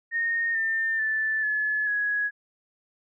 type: tone with pitch steps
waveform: sine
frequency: 1846 / 1800.7 / 1756.5 / 1713.4 / 1671.4 Hz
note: A#6 / A6 / A6 / A6 / G#6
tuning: -17 / +40 / -3 / -46 / +11 cents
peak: -23 dBFS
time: 0.11-2.31 s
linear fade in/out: 50 ms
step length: 440 ms
effects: none